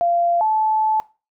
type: tone pair in turn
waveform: sine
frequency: 690 / 869.3 Hz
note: F5 / A5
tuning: -21 / -21 cents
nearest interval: major third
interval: 400 cents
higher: second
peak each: -15 dBFS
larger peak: neither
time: 0.01-0.41 / 0.41-1 s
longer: second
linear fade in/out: 0 ms
effects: noise-tail reverb RT60 0.3 s tail -20 dB re dry